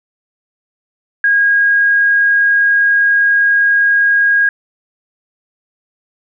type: tone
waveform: sine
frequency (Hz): 1635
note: G#6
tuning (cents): -28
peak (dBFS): -8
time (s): 1.24-4.49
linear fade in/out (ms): 2
effects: none